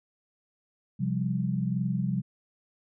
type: chord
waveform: sine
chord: C suspended fourth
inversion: none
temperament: just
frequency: 130.81 / 174.42 / 196.22 Hz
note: C3 / F3 / G3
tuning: 0 / -2 / +2 cents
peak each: -30 dBFS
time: 0.99-2.22 s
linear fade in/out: 20 ms
effects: none